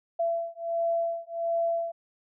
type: beating tone pair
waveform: sine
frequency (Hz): 672 / 673.4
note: E5 / E5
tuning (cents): +33 / +37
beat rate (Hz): 1.4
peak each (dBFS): -29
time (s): 0.19-1.92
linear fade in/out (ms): 10
effects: none